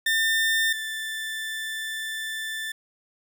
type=tone pair in turn; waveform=30% pulse; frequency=1800 / 1767 Hz; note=A6 / A6; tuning=+39 / +7 cents; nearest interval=unison; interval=32 cents; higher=first; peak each=-18 / -27 dBFS; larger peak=first; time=0.06-0.73 / 0.73-2.72 s; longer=second; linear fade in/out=5 ms; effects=none